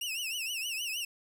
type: tone with vibrato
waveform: sawtooth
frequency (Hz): 2751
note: F7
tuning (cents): -27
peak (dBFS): -30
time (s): 0.01-1.05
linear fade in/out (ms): 5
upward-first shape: triangle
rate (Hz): 6.4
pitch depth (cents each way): 170
effects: 12-bit